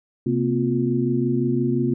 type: tone cluster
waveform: sine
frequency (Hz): 131.8 / 232.2 / 258 / 353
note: C3 / A#3 / C4 / F4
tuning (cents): +13 / -7 / -24 / +19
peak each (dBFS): -24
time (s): 0.26-1.94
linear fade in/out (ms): 5
effects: none